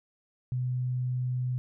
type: tone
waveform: sine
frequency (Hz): 125.9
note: B2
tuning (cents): +34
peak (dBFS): -27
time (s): 0.52-1.58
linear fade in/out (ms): 0
effects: none